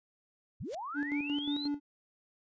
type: linear sweep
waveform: sine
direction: up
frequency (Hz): 60 to 4259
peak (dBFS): -37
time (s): 0.6-1.68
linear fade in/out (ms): 10
type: noise with exponential growth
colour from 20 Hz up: white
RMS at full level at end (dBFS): -42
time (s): 0.64-0.75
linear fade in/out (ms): 5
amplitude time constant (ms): 23
type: tone with tremolo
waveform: triangle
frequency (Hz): 289.3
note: D4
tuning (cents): -26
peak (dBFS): -28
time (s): 0.94-1.8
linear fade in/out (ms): 50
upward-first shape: square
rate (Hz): 5.6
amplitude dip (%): 55
effects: resampled to 16000 Hz